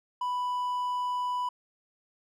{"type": "tone", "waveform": "triangle", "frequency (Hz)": 990, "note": "B5", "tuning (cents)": 4, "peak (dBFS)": -26, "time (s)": [0.21, 1.49], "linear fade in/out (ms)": 5, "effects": []}